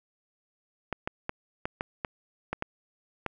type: clicks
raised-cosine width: 0.5 ms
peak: -15 dBFS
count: 9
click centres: 0.927 / 1.075 / 1.294 / 1.655 / 1.809 / 2.048 / 2.53 / 2.624 / 3.263 s
effects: none